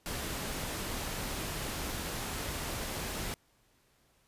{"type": "noise", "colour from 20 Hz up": "pink", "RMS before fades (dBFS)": -37, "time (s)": [0.06, 3.34], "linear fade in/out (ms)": 0, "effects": ["pink hiss -69 dBFS RMS until 4.27 s", "resampled to 32000 Hz"]}